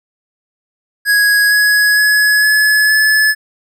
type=tone with pitch steps; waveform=square; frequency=1661.2 / 1676.6 / 1692.2 / 1707.9 / 1723.8 Hz; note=G#6 / G#6 / G#6 / G#6 / A6; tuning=0 / +16 / +32 / +48 / -36 cents; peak=-9 dBFS; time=1.05-3.35 s; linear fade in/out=50 ms; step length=460 ms; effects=none